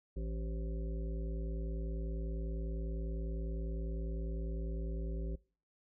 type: harmonic tone with a mistuned harmonic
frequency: 55 Hz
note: A1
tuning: in tune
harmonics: 1 / 3 / 5 / 7 / 9 / 10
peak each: -36 / -45 / -51 / -48 / -55 / -56 dBFS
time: 0.16-5.36 s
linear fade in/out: 10 ms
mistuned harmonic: 9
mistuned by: +52 cents
effects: noise-tail reverb RT60 0.4 s tail -23 dB re dry